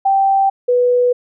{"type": "tone pair in turn", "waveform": "sine", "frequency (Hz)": [781, 492], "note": ["G5", "B4"], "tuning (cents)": [-7, -7], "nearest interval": "minor sixth", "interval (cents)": 800, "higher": "first", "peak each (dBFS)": -10, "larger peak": "neither", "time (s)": [[0.05, 0.5], [0.68, 1.13]], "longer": "neither", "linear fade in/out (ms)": 10, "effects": []}